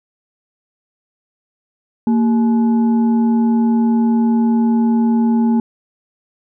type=tone with frequency modulation; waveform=sine; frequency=230 Hz; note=A#3; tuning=23 cents flat; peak=-11 dBFS; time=2.07-5.6 s; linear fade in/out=2 ms; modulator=625 Hz; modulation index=0.34; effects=none